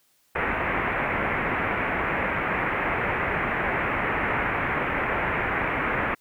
white low-pass noise, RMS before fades -26 dBFS, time 0.35-6.15 s, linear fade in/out 10 ms, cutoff 2300 Hz, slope 48 dB/octave, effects white hiss -65 dBFS RMS until 6.2 s

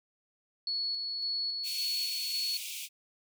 sine tone with tremolo, 4389 Hz, C#8, 18 cents flat, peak -30 dBFS, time 0.67-2.57 s, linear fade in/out 2 ms, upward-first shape square, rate 1.8 Hz, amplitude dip 30%
pink high-pass noise, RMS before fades -40 dBFS, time 1.63-2.89 s, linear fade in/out 50 ms, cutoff 2300 Hz, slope 96 dB/octave
effects none

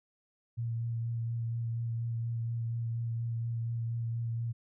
sine tone with vibrato, 116 Hz, A#2, 8 cents flat, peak -31 dBFS, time 0.57-4.53 s, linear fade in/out 20 ms, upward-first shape sine, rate 4.2 Hz, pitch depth 16 cents each way, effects none

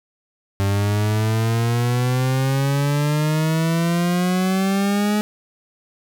40% pulse exponential sweep, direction up, 98 to 211.5 Hz, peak -16 dBFS, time 0.6-5.21 s, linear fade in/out 0 ms, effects none

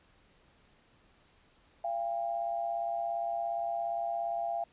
sine tone pair together, 683.7 / 801 Hz, F5 / G5, -37 / +37 cents, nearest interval minor third, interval 274 cents, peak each -32 / -36 dBFS, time 1.84-4.64 s, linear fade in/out 5 ms, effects pink hiss -65 dBFS RMS until 4.72 s + resampled to 8000 Hz

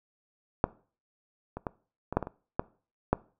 clicks, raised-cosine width 1 ms, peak -7 / -22 / -17 / -19 / -9 / -19 / -23 / -12 / -8 dBFS, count 9, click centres 0.641 / 1.57 / 1.668 / 2.126 / 2.17 / 2.227 / 2.271 / 2.595 / 3.13 s, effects noise-tail reverb RT60 0.4 s tail -21 dB re dry

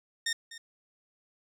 15% pulse tone with echo, 1834 Hz, A#6, 29 cents flat, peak -22 dBFS, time 0.26-0.33 s, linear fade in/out 5 ms, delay 250 ms, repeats 1, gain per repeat -15 dB, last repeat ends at 0.58 s, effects low-pass 12000 Hz 12 dB/octave

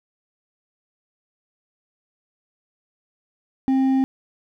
triangle tone with hard clipping, 265.4 Hz, C4, 25 cents sharp, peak -17 dBFS, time 3.68-4.04 s, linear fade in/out 0 ms, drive 8 dB, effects none

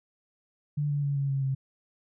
sine tone with pitch steps, 146.83 / 144.22 / 141.66 / 139.15 / 136.68 / 134.26 Hz, D3 / D3 / C#3 / C#3 / C#3 / C3, 0 / -31 / +38 / +7 / -24 / +45 cents, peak -25 dBFS, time 0.77-1.55 s, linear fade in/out 10 ms, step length 130 ms, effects none

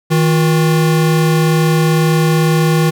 square tone pair together, 159.2 / 357.4 Hz, D#3 / F4, +40 / +40 cents, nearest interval octave + major second, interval 1400 cents, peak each -11 / -19 dBFS, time 0.1-2.91 s, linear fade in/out 20 ms, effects none

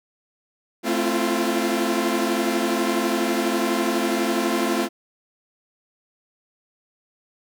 sawtooth chord, F major seventh, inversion first, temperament equal with one note detuned, 220 / 261.6 / 337.1 / 349.2 Hz, A3 / C4 / E4 / F4, 0 / 0 / +39 / 0 cents, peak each -22 dBFS, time 0.83-4.89 s, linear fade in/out 50 ms, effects none

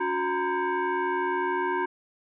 sine tone with frequency modulation, 283.6 Hz, C#4, 40 cents sharp, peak -24 dBFS, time 0-1.86 s, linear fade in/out 10 ms, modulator 647 Hz, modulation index 2, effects none

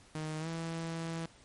sawtooth tone with pitch glide, 155.56 to 164.81 Hz, D#3 to E3, 0 to 0 cents, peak -32 dBFS, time 0.15-1.26 s, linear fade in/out 2 ms, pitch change +100 cents, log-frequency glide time 0.39-0.48 s, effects pink hiss -60 dBFS RMS until 1.44 s + MP3 48 kbps

